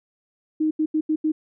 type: tone bursts at uneven times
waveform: sine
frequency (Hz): 311.2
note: D#4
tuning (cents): 0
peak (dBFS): -18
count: 5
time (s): 0.6-0.71 / 0.79-0.86 / 0.94-1.01 / 1.09-1.16 / 1.24-1.32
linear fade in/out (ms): 10
effects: none